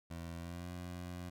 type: tone with pitch glide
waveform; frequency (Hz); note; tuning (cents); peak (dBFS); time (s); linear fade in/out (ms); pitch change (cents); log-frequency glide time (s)
20% pulse; 84.1 to 88.64; E2 to F2; +35 to +26; -38; 0.1-1.3; 10; +91; 0.34-0.69
effects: none